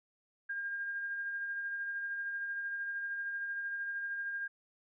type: tone with tremolo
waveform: sine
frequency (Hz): 1610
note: G6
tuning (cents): +46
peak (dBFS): -34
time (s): 0.49-4.48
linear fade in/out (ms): 10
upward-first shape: sine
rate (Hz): 13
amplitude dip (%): 30
effects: none